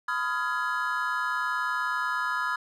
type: chord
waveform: triangle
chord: F half-diminished seventh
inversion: second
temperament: just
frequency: 1005.8 / 1257.2 / 1396.9 / 1676.3 Hz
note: Cb6 / Eb6 / F6 / Ab6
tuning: +31 / +18 / 0 / +16 cents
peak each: -30 dBFS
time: 0.08-2.56 s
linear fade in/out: 5 ms
effects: none